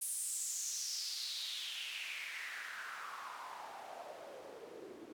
white noise with band-pass filter sweep, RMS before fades -44 dBFS, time 0.01-5.13 s, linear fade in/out 10 ms, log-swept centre 10000 to 320 Hz, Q 4.3, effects none

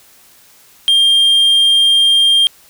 triangle tone, 3200 Hz, G7, 35 cents sharp, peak -6 dBFS, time 0.88-2.47 s, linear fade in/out 0 ms, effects white hiss -46 dBFS RMS until 2.69 s

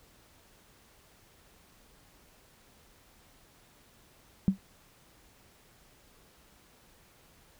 sine tone with exponential decay, 192.4 Hz, G3, 32 cents flat, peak -16 dBFS, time 4.48-4.58 s, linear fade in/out 0 ms, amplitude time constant 21 ms, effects pink hiss -61 dBFS RMS until 7.59 s

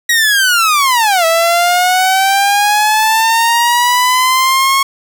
sawtooth linear two-way sweep, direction down then up, 1915 to 651 to 1095 Hz, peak -5 dBFS, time 0.09-4.83 s, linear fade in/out 5 ms, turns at 1.25 s, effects none

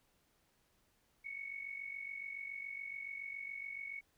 sine tone with amplitude modulation, 2217 Hz, C#7, in tune, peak -39 dBFS, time 1.24-4.01 s, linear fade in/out 20 ms, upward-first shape sine, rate 47.1 Hz, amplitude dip 70%, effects pink hiss -75 dBFS RMS until 4.17 s

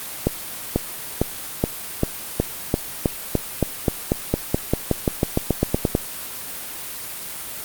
accelerating click train, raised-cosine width 2 ms, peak -3 dBFS, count 24, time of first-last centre 0.27-5.951 s, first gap 490 ms, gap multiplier 0.93, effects white hiss -32 dBFS RMS until 7.64 s + Opus 32 kbps

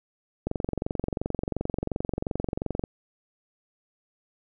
click train, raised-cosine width 2 ms, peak -14 dBFS, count 55, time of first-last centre 0.47-2.838 s, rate 22.8 Hz, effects none

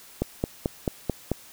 click train, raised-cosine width 2 ms, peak -10 dBFS, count 6, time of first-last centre 0.22-1.316 s, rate 4.56 Hz, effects white hiss -49 dBFS RMS until 1.52 s

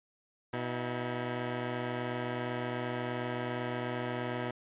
10% pulse tone pair together, 122.73 / 320.9 Hz, B2 / E4, -10 / -46 cents, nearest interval octave + perfect fourth, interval 1664 cents, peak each -26 / -31 dBFS, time 0.53-4.51 s, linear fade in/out 5 ms, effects resampled to 8000 Hz

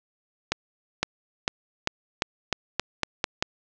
accelerating click train, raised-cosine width 0.2 ms, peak -5 dBFS, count 10, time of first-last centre 0.52-3.425 s, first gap 510 ms, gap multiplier 0.88, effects low-pass 7000 Hz 12 dB/octave

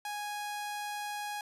sawtooth tone, 829 Hz, G#5, 3 cents flat, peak -32 dBFS, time 0.05-1.41 s, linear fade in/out 2 ms, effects resampled to 32000 Hz

